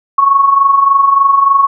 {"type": "tone with amplitude modulation", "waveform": "sine", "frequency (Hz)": 1105, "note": "C#6", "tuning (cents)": -6, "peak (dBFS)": -3, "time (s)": [0.18, 1.67], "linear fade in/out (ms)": 5, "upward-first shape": "sine", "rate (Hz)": 23.4, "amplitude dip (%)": 60, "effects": []}